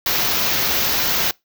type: band-stop noise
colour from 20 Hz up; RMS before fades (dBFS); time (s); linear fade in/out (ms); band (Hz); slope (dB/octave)
white; -19; 0.06-1.31; 2; 6400 to 13000; 48
effects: noise-tail reverb RT60 0.2 s tail -24 dB re dry